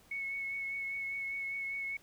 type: tone with vibrato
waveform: sine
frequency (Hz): 2203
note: C#7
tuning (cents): -11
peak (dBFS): -35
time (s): 0.11-1.97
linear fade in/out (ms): 5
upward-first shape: triangle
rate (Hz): 5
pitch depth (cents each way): 20
effects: pink hiss -63 dBFS RMS until 2.02 s